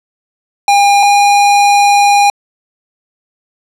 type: tone pair in turn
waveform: square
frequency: 807 / 812.1 Hz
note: G#5 / G#5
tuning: -50 / -39 cents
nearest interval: unison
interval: 11 cents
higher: second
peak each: -6 dBFS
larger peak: neither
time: 0.68-1.03 / 1.03-2.3 s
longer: second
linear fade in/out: 2 ms
effects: low-pass 9000 Hz 12 dB/octave + 8-bit